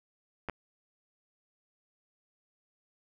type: clicks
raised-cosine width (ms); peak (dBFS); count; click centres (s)
0.5; -21; 2; 0.487 / 0.497
effects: none